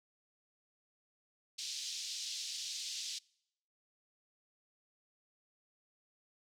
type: band-pass noise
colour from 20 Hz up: white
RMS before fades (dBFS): -42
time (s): 1.58-3.19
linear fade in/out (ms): 10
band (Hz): 3300 to 6100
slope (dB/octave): 24
effects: noise-tail reverb RT60 0.8 s tail -26 dB re dry